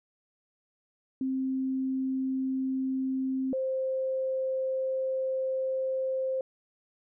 sine tone pair in turn, 263.3 / 525.1 Hz, C4 / C5, +11 / +6 cents, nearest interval octave, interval 1195 cents, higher second, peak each -27 dBFS, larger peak neither, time 1.21-3.53 / 3.53-6.41 s, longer second, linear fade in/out 2 ms, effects none

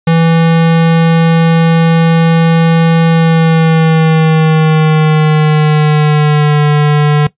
square tone with pitch glide, 164.81 to 148.54 Hz, E3 to D3, 0 to +20 cents, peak -6 dBFS, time 0.07-7.27 s, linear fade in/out 5 ms, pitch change -180 cents, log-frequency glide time 3.07-6.61 s, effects noise-tail reverb RT60 0.1 s tail -18 dB re dry + resampled to 8000 Hz

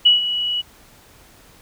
sine tone with ADSR envelope, 2933 Hz, F#7, 16 cents flat, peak -7 dBFS, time 0.05-0.62 s, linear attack 12 ms, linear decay 140 ms, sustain -12 dB, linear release 20 ms, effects pink hiss -49 dBFS RMS until 1.61 s

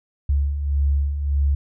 sine beating tone pair, 69.3 / 71 Hz, C#2 / C#2, 0 / +42 cents, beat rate 1.7 Hz, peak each -26 / -18 dBFS, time 0.29-1.55 s, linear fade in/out 5 ms, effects none

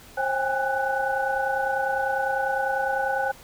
sine tone cluster, 534 / 791 / 821 / 1489 Hz, C5 / G5 / G#5 / F#6, +35 / +15 / -20 / +11 cents, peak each -28 dBFS, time 0.17-3.32 s, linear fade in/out 10 ms, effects pink hiss -48 dBFS RMS until 3.43 s

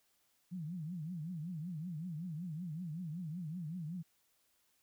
sine tone with vibrato, 166.4 Hz, E3, 17 cents sharp, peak -39 dBFS, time 0.51-4.03 s, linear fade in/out 20 ms, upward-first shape triangle, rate 5.3 Hz, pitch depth 230 cents each way, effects white hiss -75 dBFS RMS until 4.82 s

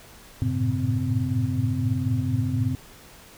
sine tone cluster, 95.9 / 110.5 / 114.6 / 135.9 / 256.9 Hz, G2 / A2 / A#2 / C#3 / C4, -37 / +8 / -29 / -34 / -32 cents, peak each -28 dBFS, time 0.42-2.75 s, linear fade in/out 0 ms, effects pink hiss -48 dBFS RMS until 3.37 s

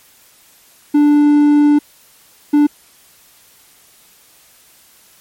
triangle tone bursts at uneven times, 293.7 Hz, D4, in tune, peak -5 dBFS, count 2, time 0.94-1.79 / 2.53-2.67 s, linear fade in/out 10 ms, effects white hiss -48 dBFS RMS until 5.2 s + MP3 64 kbps

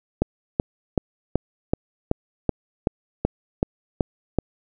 click train, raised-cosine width 2 ms, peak -5 dBFS, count 12, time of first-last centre 0.22-4.387 s, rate 2.64 Hz, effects none

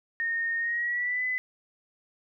sine tone with pitch glide, 1842 to 2009 Hz, A#6 to B6, -21 to +29 cents, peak -26 dBFS, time 0.2-1.38 s, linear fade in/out 0 ms, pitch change +150 cents, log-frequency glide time 0.58-1.24 s, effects none

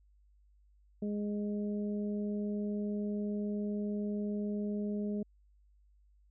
harmonic tone, 207 Hz, G#3, 5 cents flat, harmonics 1 / 2 / 3, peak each -33 / -40 / -47 dBFS, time 1.02-5.23 s, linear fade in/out 5 ms, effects added 50 Hz sine -62 dBFS peak until 6.3 s

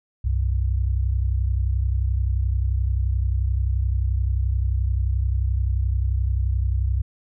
sine tone pair together, 63.53 / 95 Hz, B1 / F#2, +50 / +46 cents, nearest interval perfect fifth, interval 696 cents, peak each -20 / -24 dBFS, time 0.24-7.02 s, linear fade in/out 10 ms, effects none

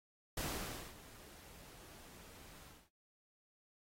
pink noise with ADSR envelope, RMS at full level -40 dBFS, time 0.37-2.9 s, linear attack 5 ms, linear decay 560 ms, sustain -18 dB, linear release 230 ms, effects AAC 48 kbps

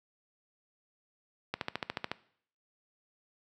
click train, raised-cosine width 0.3 ms, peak -16 dBFS, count 9, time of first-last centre 1.54-2.116 s, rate 13.9 Hz, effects noise-tail reverb RT60 0.6 s tail -19 dB re dry + high-pass 100 Hz 12 dB/octave

